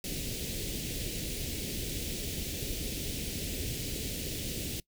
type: band-stop noise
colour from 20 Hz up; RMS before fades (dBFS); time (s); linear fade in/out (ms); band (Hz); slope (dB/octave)
pink; -36; 0.04-4.8; 2; 480 to 2500; 24
effects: noise-tail reverb RT60 0.1 s tail -22 dB re dry